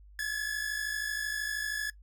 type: tone pair together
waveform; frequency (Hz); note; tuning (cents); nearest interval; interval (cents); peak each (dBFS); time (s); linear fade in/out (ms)
45% pulse; 1669.1 / 1722; G#6 / A6; +8 / -38; minor second; 54; -36 / -32; 0.19-1.9; 2
effects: noise-tail reverb RT60 0.1 s tail -20 dB re dry + added 50 Hz sine -51 dBFS peak until 2.02 s